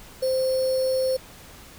sine tone with sample-and-hold, 521 Hz, C5, 7 cents flat, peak -20 dBFS, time 0.22-1.17 s, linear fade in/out 10 ms, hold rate 4900 Hz, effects pink hiss -46 dBFS RMS until 1.78 s

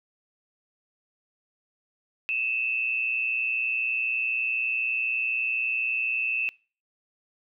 sine tone pair together, 2548 / 2668 Hz, D#7 / E7, +41 / +20 cents, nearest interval minor second, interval 79 cents, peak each -28 / -27 dBFS, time 2.29-6.49 s, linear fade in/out 0 ms, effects noise-tail reverb RT60 0.4 s tail -25 dB re dry

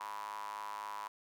square tone with high-pass filter, 51.91 Hz, G#1, in tune, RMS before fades -43 dBFS, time 0-1.08 s, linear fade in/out 5 ms, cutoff 990 Hz, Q 8.6, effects none

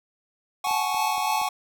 square chord, F# suspended second, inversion none, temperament equal, 740 / 830.6 / 1108.7 Hz, F#5 / G#5 / C#6, 0 / 0 / 0 cents, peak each -30 dBFS, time 0.64-1.49 s, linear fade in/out 5 ms
square tone with tremolo, 870 Hz, A5, 20 cents flat, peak -25 dBFS, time 0.67-1.48 s, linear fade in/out 0 ms, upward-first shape sine, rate 3.4 Hz, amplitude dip 60%
click train, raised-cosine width 1 ms, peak -29 dBFS, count 4, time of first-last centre 0.71-1.416 s, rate 4.25 Hz
effects none

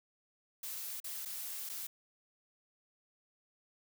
blue noise with dropouts, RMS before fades -42 dBFS, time 0.63-1.87 s, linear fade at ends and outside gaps 5 ms, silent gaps 1.002-1.042 / 1.251-1.256 / 1.692-1.696 s, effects none

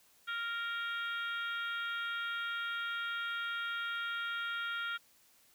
harmonic tone, 465 Hz, A#4, 4 cents flat, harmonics 3 / 4 / 5 / 6 / 7 / 8, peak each -36 / -46 / -48 / -51 / -44 / -51 dBFS, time 0.27-4.98 s, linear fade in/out 20 ms, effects white hiss -66 dBFS RMS until 5.54 s

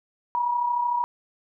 sine tone pair together, 932.7 / 966 Hz, A#5 / B5, +1 / -39 cents, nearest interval minor second, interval 60 cents, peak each -31 / -22 dBFS, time 0.35-1.04 s, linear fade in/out 0 ms, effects none

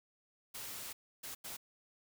white noise bursts at uneven times, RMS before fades -45 dBFS, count 3, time 0.54-0.93 / 1.23-1.35 / 1.44-1.57 s, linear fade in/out 10 ms, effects none

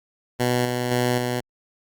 10% pulse tone with tremolo, 123.47 Hz, B2, in tune, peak -11 dBFS, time 0.39-1.41 s, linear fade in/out 20 ms, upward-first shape square, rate 1.9 Hz, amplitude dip 35%, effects Opus 48 kbps

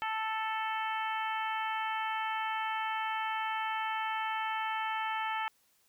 harmonic tone, 440 Hz, A4, in tune, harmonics 2 / 3 / 4 / 5 / 6 / 7, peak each -34 / -38 / -40 / -42 / -44 / -45 dBFS, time 0.02-5.48 s, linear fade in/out 0 ms, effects white hiss -70 dBFS RMS until 5.88 s

